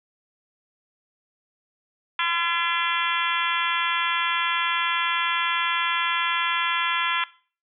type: harmonic tone with a mistuned harmonic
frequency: 340 Hz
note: F4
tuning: 46 cents flat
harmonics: 3 / 4 / 5 / 6 / 7 / 8 / 9 / 10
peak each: -27 / -28 / -29 / -30 / -30 / -31 / -32 / -32 dBFS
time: 2.19-7.24 s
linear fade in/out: 2 ms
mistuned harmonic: 9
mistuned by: +39 cents
effects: noise-tail reverb RT60 0.4 s tail -20 dB re dry